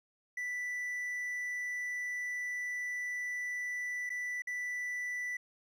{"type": "tone with dropouts", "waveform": "triangle", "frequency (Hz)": 1975.5, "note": "B6", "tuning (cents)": 0, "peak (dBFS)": -33, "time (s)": [0.37, 5.37], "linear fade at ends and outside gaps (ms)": 5, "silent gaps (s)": [[4.094, 4.101], [4.421, 4.471]], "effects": []}